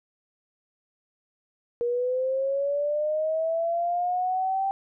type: linear sweep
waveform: sine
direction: up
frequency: 472.9 to 784 Hz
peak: -23 dBFS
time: 1.81-4.71 s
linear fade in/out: 0 ms
effects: none